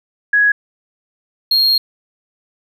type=tone pair in turn; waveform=sine / triangle; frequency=1669 / 4247 Hz; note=G#6 / C8; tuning=+8 / +25 cents; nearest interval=octave + major third; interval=1617 cents; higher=second; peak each=-9 dBFS; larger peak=neither; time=0.33-0.52 / 1.51-1.78 s; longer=second; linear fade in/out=5 ms; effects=none

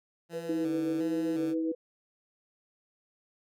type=tone with vibrato; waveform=15% pulse; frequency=158.9 Hz; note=D#3; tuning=37 cents sharp; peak=-34 dBFS; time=0.29-1.55 s; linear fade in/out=50 ms; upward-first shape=square; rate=1.4 Hz; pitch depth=110 cents each way
type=tone with tremolo; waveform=sine; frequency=493.9 Hz; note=B4; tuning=in tune; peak=-32 dBFS; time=0.33-1.75 s; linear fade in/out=5 ms; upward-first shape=triangle; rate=7.5 Hz; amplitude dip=80%
type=tone; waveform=sine; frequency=322 Hz; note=E4; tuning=41 cents flat; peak=-28 dBFS; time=0.49-1.72 s; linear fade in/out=5 ms
effects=none

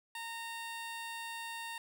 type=tone; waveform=15% pulse; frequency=920 Hz; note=A#5; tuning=23 cents flat; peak=-34 dBFS; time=0.15-1.78 s; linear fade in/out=2 ms; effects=none

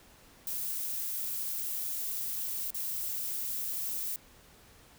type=noise with dropouts; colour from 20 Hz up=violet; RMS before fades=-35 dBFS; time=0.47-4.16 s; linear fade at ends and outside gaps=1 ms; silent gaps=2.705-2.745 s; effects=pink hiss -58 dBFS RMS until 4.98 s

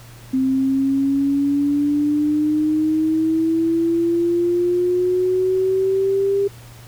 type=exponential sweep; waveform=sine; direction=up; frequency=261.1 to 400 Hz; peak=-15 dBFS; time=0.33-6.48 s; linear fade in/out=10 ms; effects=added 118 Hz sine -40 dBFS peak until 6.87 s + pink hiss -45 dBFS RMS until 6.87 s

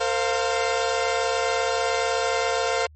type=chord; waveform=sawtooth; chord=Bb suspended second; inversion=none; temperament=equal with one note detuned; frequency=456 / 523.3 / 698.5 Hz; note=Bb4 / C5 / F5; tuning=-38 / 0 / 0 cents; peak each=-22 dBFS; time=0-2.87 s; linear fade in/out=10 ms; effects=added 76 Hz sine -46 dBFS peak until 2.95 s + MP3 32 kbps

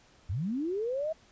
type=linear sweep; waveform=sine; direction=up; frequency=74.4 to 652 Hz; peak=-29 dBFS; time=0.29-1.13 s; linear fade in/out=10 ms; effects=pink hiss -61 dBFS RMS until 1.31 s + resampled to 16000 Hz

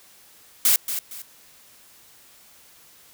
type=noise with echo; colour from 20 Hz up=blue; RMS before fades=-17 dBFS; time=0.65-0.76 s; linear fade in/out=2 ms; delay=230 ms; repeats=2; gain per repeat=-10 dB; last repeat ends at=1.22 s; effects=white hiss -52 dBFS RMS until 3.13 s

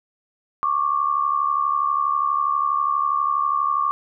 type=tone pair together; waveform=sine; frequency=1102.4 / 1174.7 Hz; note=C#6 / D6; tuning=-10 / 0 cents; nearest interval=minor second; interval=110 cents; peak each=-21 dBFS; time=0.63-3.91 s; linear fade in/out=0 ms; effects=none

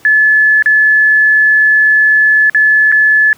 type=tone with dropouts; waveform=sine; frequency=1724 Hz; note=A6; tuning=36 cents flat; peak=-5 dBFS; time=0.05-3.33 s; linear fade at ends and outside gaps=1 ms; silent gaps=0.624-0.659 / 2.498-2.547 / 2.917-2.923 s; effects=pink hiss -44 dBFS RMS until 3.37 s + high-pass 100 Hz 12 dB/octave

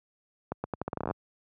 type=accelerating click train; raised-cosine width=1 ms; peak=-17 dBFS; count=14; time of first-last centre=0.52-1.111 s; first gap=120 ms; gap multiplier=0.81; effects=high-pass 80 Hz 12 dB/octave

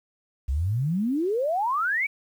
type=exponential sweep; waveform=sine; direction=up; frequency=61.74 to 2349 Hz; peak=-22 dBFS; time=0.48-2.07 s; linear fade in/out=10 ms; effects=9-bit

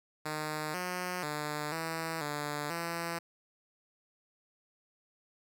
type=tone with pitch steps; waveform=5% pulse; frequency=153.4 / 180.7 / 149.6 / 162.9 / 147.4 / 168.7 Hz; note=D#3 / F#3 / D3 / E3 / D3 / E3; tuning=-24 / -41 / +32 / -20 / +7 / +40 cents; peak=-23 dBFS; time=0.25-3.19 s; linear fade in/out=10 ms; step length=490 ms; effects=none

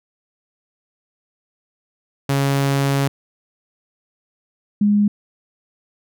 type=tone pair in turn; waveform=sawtooth / sine; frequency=138.59 / 206.2 Hz; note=C#3 / G#3; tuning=0 / -12 cents; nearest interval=perfect fifth; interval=688 cents; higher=second; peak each=-12 dBFS; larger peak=neither; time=2.29-3.08 / 4.81-5.08 s; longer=first; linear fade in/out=5 ms; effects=none

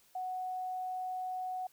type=tone; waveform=sine; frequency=740 Hz; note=F#5; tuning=in tune; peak=-35 dBFS; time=0.15-1.67 s; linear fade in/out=5 ms; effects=white hiss -66 dBFS RMS until 1.72 s

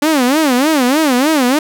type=tone with vibrato; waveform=sawtooth; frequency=279.6 Hz; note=C#4; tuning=15 cents sharp; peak=-6 dBFS; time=0.02-1.59 s; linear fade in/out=5 ms; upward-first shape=sine; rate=3.3 Hz; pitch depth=240 cents each way; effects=none

